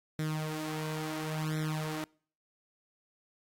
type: tone with flanger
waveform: sawtooth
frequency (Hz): 155.56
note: D#3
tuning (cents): 0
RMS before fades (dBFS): -35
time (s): 0.19-2.04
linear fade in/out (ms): 0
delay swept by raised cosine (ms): 0.53 to 4.43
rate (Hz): 0.72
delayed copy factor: +0.65
effects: noise-tail reverb RT60 0.5 s tail -26 dB re dry + AAC 48 kbps